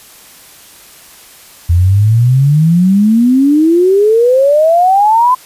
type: exponential sweep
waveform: sine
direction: up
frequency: 82.9 to 1029 Hz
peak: -5 dBFS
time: 1.69-5.35 s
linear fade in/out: 10 ms
effects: white hiss -38 dBFS RMS until 5.45 s + resampled to 32000 Hz